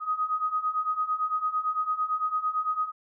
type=beating tone pair; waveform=sine; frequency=1248 / 1256.9 Hz; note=D#6 / D#6; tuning=+5 / +17 cents; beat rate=8.9 Hz; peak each=-30 / -27 dBFS; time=0-2.92 s; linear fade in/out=50 ms; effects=none